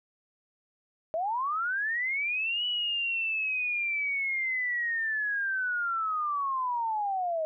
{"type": "linear two-way sweep", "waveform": "sine", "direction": "up then down", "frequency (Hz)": [619, 2960, 619], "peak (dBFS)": -27, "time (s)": [1.14, 7.45], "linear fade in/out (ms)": 0, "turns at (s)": 2.65, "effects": []}